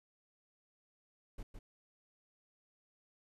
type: noise with echo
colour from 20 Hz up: brown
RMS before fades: -44 dBFS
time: 1.38-1.43 s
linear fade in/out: 5 ms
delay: 160 ms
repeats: 1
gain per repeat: -5 dB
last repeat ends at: 1.59 s
effects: resampled to 32000 Hz